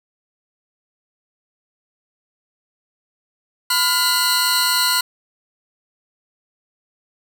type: tone cluster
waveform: sawtooth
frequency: 1006 / 1417 / 4028 / 4355 Hz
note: B5 / F6 / B7 / C#8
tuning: +32 / +25 / +33 / -31 cents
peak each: -18 dBFS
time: 3.7-5.01 s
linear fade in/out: 5 ms
effects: none